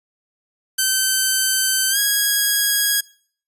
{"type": "tone with pitch glide", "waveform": "5% pulse", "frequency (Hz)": [1541, 1651.6], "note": ["G6", "G#6"], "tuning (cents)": [-30, -10], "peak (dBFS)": -5, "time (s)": [0.78, 3.01], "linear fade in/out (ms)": 10, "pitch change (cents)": 120, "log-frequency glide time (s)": [1.9, 1.98], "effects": ["noise-tail reverb RT60 0.5 s tail -22 dB re dry", "resampled to 32000 Hz"]}